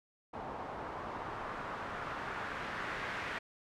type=noise with low-pass filter sweep; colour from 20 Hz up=white; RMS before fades=-41 dBFS; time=0.33-3.39 s; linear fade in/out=10 ms; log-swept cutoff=840 to 1900 Hz; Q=1.6; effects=none